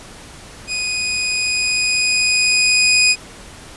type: tone with level ramp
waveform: 20% pulse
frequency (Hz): 2489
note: D#7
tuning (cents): 0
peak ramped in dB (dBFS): -15 to -5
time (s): 0.67-3.16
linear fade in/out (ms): 50
effects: pink hiss -38 dBFS RMS until 3.76 s + resampled to 24000 Hz